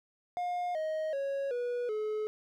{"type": "tone with pitch steps", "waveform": "triangle", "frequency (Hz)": [712, 627, 552.2, 486.3, 428.3], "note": ["F5", "D#5", "C#5", "B4", "A4"], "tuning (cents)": [33, 13, -7, -27, -47], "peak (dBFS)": -29, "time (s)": [0.37, 2.27], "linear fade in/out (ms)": 0, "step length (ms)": 380, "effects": []}